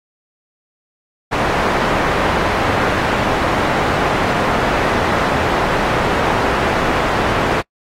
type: low-pass noise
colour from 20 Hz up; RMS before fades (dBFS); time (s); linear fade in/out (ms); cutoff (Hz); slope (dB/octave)
white; -17; 1.31-7.62; 20; 1200; 12
effects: noise-tail reverb RT60 0.1 s tail -26 dB re dry + AAC 48 kbps